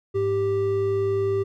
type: tone pair together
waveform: triangle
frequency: 103.83 / 392 Hz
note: G#2 / G4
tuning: 0 / 0 cents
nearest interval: octave + major seventh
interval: 2300 cents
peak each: -27 / -19 dBFS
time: 0.14-1.44 s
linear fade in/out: 20 ms
effects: none